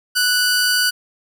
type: tone pair together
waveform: sawtooth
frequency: 1480 / 4702 Hz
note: F#6 / D8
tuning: 0 / +1 cents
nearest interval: octave + minor sixth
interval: 2001 cents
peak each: -13 / -16 dBFS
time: 0.15-0.91 s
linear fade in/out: 20 ms
effects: none